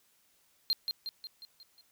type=tone with echo; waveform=triangle; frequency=4186 Hz; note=C8; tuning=in tune; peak=-24 dBFS; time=0.7-0.73 s; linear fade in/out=0 ms; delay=180 ms; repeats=6; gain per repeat=-5 dB; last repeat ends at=1.81 s; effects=white hiss -69 dBFS RMS until 1.91 s